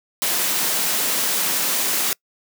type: high-pass noise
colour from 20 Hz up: white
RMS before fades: -21 dBFS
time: 0.22-2.13 s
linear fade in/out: 0 ms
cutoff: 150 Hz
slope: 96 dB/octave
effects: noise-tail reverb RT60 0.1 s tail -26 dB re dry